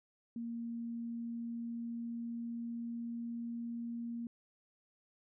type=tone with pitch glide; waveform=sine; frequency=233.1 to 234.5 Hz; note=A#3 to A#3; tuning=0 to +11 cents; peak=-38 dBFS; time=0.36-4.27 s; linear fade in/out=2 ms; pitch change=+11 cents; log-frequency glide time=0.69-3.92 s; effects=none